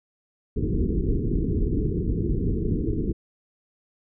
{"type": "low-pass noise", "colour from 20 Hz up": "pink", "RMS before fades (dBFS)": -24, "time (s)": [0.56, 3.13], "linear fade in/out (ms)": 10, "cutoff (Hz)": 440, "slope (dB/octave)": 96, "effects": []}